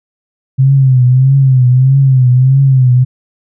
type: tone with vibrato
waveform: sine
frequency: 130.81 Hz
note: C3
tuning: in tune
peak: -4 dBFS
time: 0.58-3.05 s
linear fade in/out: 20 ms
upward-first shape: triangle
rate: 1.6 Hz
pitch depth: 99 cents each way
effects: none